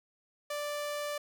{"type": "tone", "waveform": "sawtooth", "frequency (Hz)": 587.3, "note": "D5", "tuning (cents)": 0, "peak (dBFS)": -30, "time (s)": [0.5, 1.18], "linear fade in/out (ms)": 5, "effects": []}